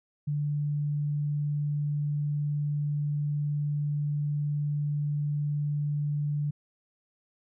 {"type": "tone", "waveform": "sine", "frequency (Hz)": 146.83, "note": "D3", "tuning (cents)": 0, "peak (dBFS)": -26, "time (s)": [0.27, 6.51], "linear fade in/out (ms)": 10, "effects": []}